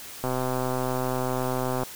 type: click train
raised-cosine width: 1 ms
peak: -14 dBFS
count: 205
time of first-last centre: 0.24-1.834 s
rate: 128 Hz
effects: white hiss -41 dBFS RMS until 1.95 s